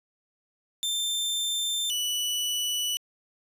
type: tone pair in turn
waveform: sawtooth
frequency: 3573 / 2961 Hz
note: A7 / F#7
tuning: +26 / +1 cents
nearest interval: minor third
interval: 325 cents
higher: first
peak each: -23 dBFS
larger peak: neither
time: 0.83-1.9 / 1.9-2.97 s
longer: neither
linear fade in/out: 0 ms
effects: resampled to 32000 Hz